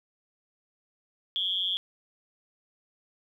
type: tone with amplitude modulation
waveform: sine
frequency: 3322 Hz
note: G#7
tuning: in tune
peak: -22 dBFS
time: 1.36-1.77 s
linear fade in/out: 0 ms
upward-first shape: sine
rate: 186 Hz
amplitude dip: 95%
effects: 10-bit